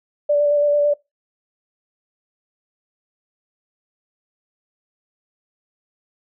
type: tone with vibrato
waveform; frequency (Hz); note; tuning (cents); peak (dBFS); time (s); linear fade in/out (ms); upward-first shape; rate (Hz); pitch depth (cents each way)
sine; 584; D5; -10; -13; 0.29-0.94; 10; square; 9; 12
effects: noise-tail reverb RT60 0.2 s tail -22 dB re dry